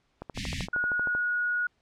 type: click train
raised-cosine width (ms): 1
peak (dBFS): -23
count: 13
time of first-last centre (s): 0.22-1.15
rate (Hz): 12.9
type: band-stop noise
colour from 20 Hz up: pink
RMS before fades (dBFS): -32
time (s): 0.34-0.68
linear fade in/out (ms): 50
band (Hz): 270 to 1800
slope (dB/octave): 96
type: tone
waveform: sine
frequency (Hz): 1452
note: F#6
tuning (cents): -33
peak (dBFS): -25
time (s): 0.73-1.67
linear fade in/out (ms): 5
effects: pink hiss -71 dBFS RMS until 1.81 s + low-pass 5000 Hz 12 dB/octave